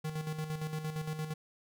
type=tone with tremolo; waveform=square; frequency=155.56 Hz; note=D#3; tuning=in tune; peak=-34 dBFS; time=0.04-1.34 s; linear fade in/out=10 ms; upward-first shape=square; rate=8.7 Hz; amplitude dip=55%; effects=none